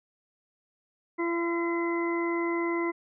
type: harmonic tone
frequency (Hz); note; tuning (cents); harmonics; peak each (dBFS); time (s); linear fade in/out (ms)
339.7; F4; -48; 1 / 2 / 3 / 4 / 6; -27 / -40 / -34 / -43 / -35; 1.18-2.92; 20
effects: none